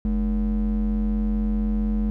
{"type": "ring-modulated tone", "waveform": "triangle", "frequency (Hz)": 130.7, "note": "C3", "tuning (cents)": -1, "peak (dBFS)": -15, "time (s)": [0.05, 2.1], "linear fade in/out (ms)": 0, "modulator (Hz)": 82.9, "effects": []}